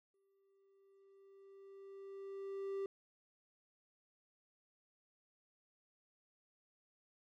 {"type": "tone with exponential growth", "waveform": "triangle", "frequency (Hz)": 392, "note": "G4", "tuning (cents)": 0, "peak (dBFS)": -35, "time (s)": [0.14, 2.86], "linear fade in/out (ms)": 2, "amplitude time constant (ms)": 590, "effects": []}